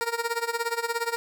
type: tone with tremolo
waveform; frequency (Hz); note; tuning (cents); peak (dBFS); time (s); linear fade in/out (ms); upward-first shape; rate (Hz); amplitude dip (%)
15% pulse; 466.2; A#4; 0; -17; 0.01-1.16; 0; sine; 17; 85
effects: none